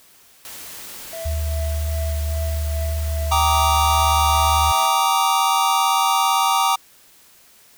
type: noise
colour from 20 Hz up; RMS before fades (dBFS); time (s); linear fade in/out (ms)
white; -36; 0.45-4.86; 0
type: tone with tremolo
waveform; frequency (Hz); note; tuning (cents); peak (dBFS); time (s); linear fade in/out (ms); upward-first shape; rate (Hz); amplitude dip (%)
triangle; 659.3; E5; 0; -26; 1.13-5.06; 0; triangle; 2.5; 70
type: tone with vibrato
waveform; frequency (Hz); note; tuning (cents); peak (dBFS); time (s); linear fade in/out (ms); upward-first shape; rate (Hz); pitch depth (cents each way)
sine; 75.8; D#2; -45; -20; 1.25-4.72; 10; triangle; 1.9; 22
type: chord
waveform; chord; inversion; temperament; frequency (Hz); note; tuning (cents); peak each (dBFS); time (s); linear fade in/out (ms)
square; Eb major seventh; first; just; 777.8 / 933.4 / 1166.7 / 1244.5; G5 / Bb5 / D6 / Eb6; -14 / +2 / -12 / 0; -22 / -21 / -22 / -24; 3.31-6.76; 10
effects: white hiss -51 dBFS RMS until 7.77 s